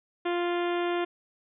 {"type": "harmonic tone", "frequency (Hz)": 349.2, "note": "F4", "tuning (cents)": 0, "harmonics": [1, 2, 3, 4, 5, 6, 7, 8, 9, 10], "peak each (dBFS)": [-27, -33, -37, -39, -41, -43, -44, -45, -46, -47], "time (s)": [0.25, 1.05], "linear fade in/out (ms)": 10, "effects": []}